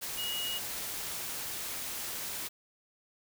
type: tone in noise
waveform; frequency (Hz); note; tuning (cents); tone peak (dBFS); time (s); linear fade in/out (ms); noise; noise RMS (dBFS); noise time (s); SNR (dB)
sine; 2888; F#7; -43; -34; 0.17-0.59; 20; white; -38; 0.01-2.49; +1
effects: none